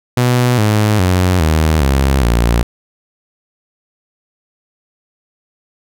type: tone with pitch steps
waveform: sawtooth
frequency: 123.47 / 106.25 / 91.44 / 78.69 / 67.71 / 58.27 Hz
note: B2 / G#2 / F#2 / D#2 / C#2 / A#1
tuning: 0 / +40 / -20 / +20 / -40 / 0 cents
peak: -6 dBFS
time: 0.17-2.63 s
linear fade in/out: 5 ms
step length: 410 ms
effects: none